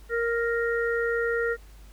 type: harmonic tone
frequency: 466.2 Hz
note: A#4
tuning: in tune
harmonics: 1 / 3 / 4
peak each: -25 / -30 / -31 dBFS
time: 0.09-1.57 s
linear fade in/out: 50 ms
effects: added 50 Hz sine -46 dBFS peak until 1.92 s + pink hiss -57 dBFS RMS until 1.92 s